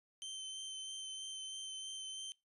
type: tone with vibrato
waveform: sawtooth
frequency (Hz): 3099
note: G7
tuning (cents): -21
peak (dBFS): -40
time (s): 0.22-2.32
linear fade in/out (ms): 0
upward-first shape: sine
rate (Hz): 3.1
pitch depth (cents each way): 13
effects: noise-tail reverb RT60 0.2 s tail -21 dB re dry + resampled to 24000 Hz